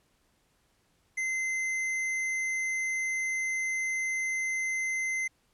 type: tone with hard clipping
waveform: triangle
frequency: 2067 Hz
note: C7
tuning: 22 cents flat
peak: -30 dBFS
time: 1.17-5.28 s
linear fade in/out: 10 ms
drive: 12 dB
effects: pink hiss -70 dBFS RMS until 5.53 s + low-pass 12000 Hz 12 dB/octave